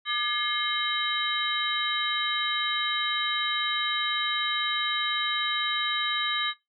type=tone cluster; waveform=sine; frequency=1204 / 1700 / 2129 / 3086 / 3833 Hz; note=D6 / G#6 / C7 / G7 / A#7; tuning=+43 / +40 / +30 / -28 / +47 cents; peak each=-32 / -32 / -32 / -31 / -30 dBFS; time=0.05-6.54 s; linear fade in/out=50 ms; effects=noise-tail reverb RT60 0.2 s tail -20 dB re dry